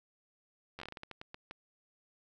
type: slowing click train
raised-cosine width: 0.3 ms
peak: -28 dBFS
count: 13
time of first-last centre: 0.79-1.511 s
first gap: 11 ms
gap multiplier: 1.28
effects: none